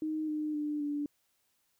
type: tone with pitch steps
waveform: sine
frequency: 311.1 / 304.3 / 297.7 / 291.3 Hz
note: D#4 / D#4 / D4 / D4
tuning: 0 / -38 / +24 / -14 cents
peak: -31 dBFS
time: 0.02-1.06 s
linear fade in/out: 2 ms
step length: 260 ms
effects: white hiss -75 dBFS RMS until 1.79 s